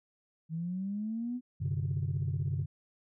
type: linear sweep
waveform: sine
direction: up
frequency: 156.9 to 252.3 Hz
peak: -32 dBFS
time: 0.49-1.41 s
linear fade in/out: 50 ms
type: chord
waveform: sine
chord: G suspended fourth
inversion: none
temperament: equal with one note detuned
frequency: 95.65 / 130.81 / 146.83 Hz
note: G2 / C3 / D3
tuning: -42 / 0 / 0 cents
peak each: -33 dBFS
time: 1.6-2.66 s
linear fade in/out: 20 ms
effects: tanh soft clip ceiling -24 dBFS